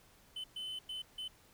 triangle tone bursts at uneven times, 3039 Hz, F#7, 46 cents sharp, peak -38 dBFS, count 4, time 0.36-0.44 / 0.56-0.79 / 0.89-1.02 / 1.18-1.28 s, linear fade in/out 5 ms, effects pink hiss -64 dBFS RMS until 1.53 s

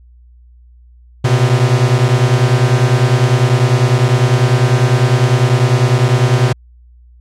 45% pulse beating tone pair, 119.5 / 129.5 Hz, A#2 / C3, +43 / -17 cents, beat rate 10 Hz, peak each -12 dBFS, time 1.24-6.53 s, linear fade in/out 10 ms, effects added 60 Hz sine -40 dBFS peak until 7.2 s + low-pass 8000 Hz 12 dB/octave

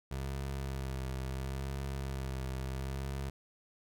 25% pulse tone with vibrato, 66.7 Hz, C2, 34 cents sharp, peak -32 dBFS, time 0.11-3.3 s, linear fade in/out 5 ms, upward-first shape sine, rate 0.73 Hz, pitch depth 34 cents each way, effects none

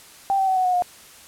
sine tone with pitch steps, 785 / 770.6 / 756.5 / 742.7 / 729.1 / 715.7 Hz, G5 / G5 / F#5 / F#5 / F#5 / F5, +2 / -30 / +38 / +6 / -26 / +42 cents, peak -17 dBFS, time 0.3-0.822 s, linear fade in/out 0 ms, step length 87 ms, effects white hiss -46 dBFS RMS until 1.27 s + low-pass 12000 Hz 12 dB/octave

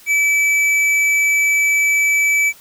triangle tone with hard clipping, 2304 Hz, D7, 34 cents flat, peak -14 dBFS, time 0.06-2.53 s, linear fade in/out 50 ms, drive 12 dB, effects white hiss -45 dBFS RMS until 2.6 s

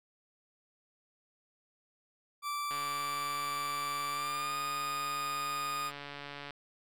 40% pulse tone with pitch glide, 1167 to 1230.7 Hz, D6 to D#6, -11 to -19 cents, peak -33 dBFS, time 2.42-5.92 s, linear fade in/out 50 ms, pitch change +92 cents, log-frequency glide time 4.11-4.56 s
click train, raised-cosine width 0.3 ms, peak -27 dBFS, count 544, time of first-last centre 2.71-6.507 s, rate 143 Hz
effects none

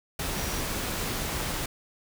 sine tone in noise, 5770 Hz, F#8, 44 cents flat, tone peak -42 dBFS, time 0.36-0.61 s, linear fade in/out 5 ms, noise pink, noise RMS -31 dBFS, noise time 0.19-1.66 s, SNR -14 dB, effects none

